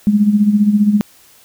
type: tone with tremolo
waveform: sine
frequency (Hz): 207.7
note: G#3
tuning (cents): 0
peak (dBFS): -6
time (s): 0.07-1.01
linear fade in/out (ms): 0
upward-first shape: sine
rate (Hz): 15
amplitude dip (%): 65
effects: white hiss -47 dBFS RMS until 1.44 s